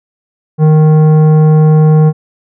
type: tone with tanh clipping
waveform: sine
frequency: 154.9 Hz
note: D#3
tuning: 7 cents flat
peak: -5 dBFS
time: 0.58-2.13 s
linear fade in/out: 50 ms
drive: 12 dB
effects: none